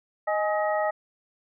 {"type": "tone cluster", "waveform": "sine", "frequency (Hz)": [622, 834, 1267, 1896], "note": ["D#5", "G#5", "D#6", "A#6"], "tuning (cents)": [-1, 7, 31, 29], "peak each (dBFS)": [-25, -28, -32, -33], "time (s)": [0.27, 0.91], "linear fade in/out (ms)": 10, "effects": []}